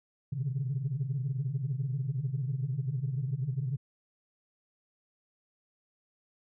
sine tone cluster, 118.6 / 129.9 / 142.8 / 150.1 Hz, A#2 / C3 / D3 / D3, +30 / -12 / -48 / +38 cents, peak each -39 / -31 / -38 / -35 dBFS, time 0.32-3.77 s, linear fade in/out 10 ms, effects tanh soft clip ceiling -23 dBFS

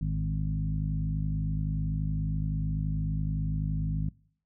harmonic tone with a mistuned harmonic, 51.8 Hz, G#1, 4 cents flat, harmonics 1 / 2 / 3 / 4 / 5, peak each -31 / -34 / -30 / -41 / -42 dBFS, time 0.01-4.09 s, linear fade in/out 5 ms, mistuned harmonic 2, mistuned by +41 cents, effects noise-tail reverb RT60 0.6 s tail -24 dB re dry

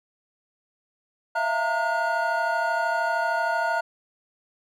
triangle tone cluster, 654 / 687 / 918 / 1439 Hz, E5 / F5 / A#5 / F#6, -14 / -29 / -27 / -49 cents, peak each -27 / -27 / -25 / -25 dBFS, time 1.35-3.81 s, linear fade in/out 10 ms, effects none

